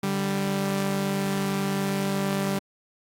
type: tone pair together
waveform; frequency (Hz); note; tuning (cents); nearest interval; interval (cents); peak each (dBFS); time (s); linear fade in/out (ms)
sawtooth; 146.83 / 195.99; D3 / G3; 0 / 0; perfect fourth; 500; -27 / -21; 0.03-2.59; 5
effects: AAC 64 kbps